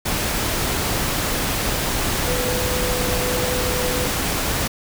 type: tone in noise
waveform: sine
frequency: 498.8 Hz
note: B4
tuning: 17 cents sharp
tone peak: -25 dBFS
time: 2.27-4.08 s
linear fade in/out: 10 ms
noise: pink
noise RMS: -22 dBFS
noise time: 0.05-4.68 s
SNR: -6 dB
effects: none